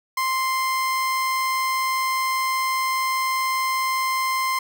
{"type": "tone", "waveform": "30% pulse", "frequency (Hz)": 1046.5, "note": "C6", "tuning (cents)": 0, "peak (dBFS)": -18, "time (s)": [0.17, 4.59], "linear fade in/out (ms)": 5, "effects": []}